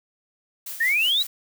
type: noise with tremolo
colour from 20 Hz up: blue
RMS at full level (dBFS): -33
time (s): 0.66-1.27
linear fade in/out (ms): 5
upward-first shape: sine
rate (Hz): 5.6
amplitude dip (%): 50
type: exponential sweep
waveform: sine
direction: up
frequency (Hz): 1771 to 4012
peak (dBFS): -18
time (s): 0.8-1.23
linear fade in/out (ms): 10
effects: none